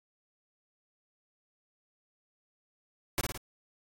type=noise with echo; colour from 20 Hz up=pink; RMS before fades=-29 dBFS; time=3.18-3.21 s; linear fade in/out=0 ms; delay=55 ms; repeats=3; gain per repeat=-4 dB; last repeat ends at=3.375 s; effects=AAC 48 kbps